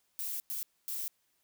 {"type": "noise bursts at uneven times", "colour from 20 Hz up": "violet", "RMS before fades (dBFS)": -37, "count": 3, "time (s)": [[0.19, 0.4], [0.5, 0.63], [0.88, 1.08]], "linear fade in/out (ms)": 0, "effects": ["white hiss -75 dBFS RMS until 1.43 s"]}